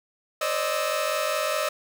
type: tone cluster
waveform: sawtooth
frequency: 520 / 571 / 616 / 1307 Hz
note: C5 / D5 / D#5 / E6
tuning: -11 / -49 / -17 / -15 cents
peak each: -30 / -27 / -23 / -27 dBFS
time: 0.41-1.69 s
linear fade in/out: 5 ms
effects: none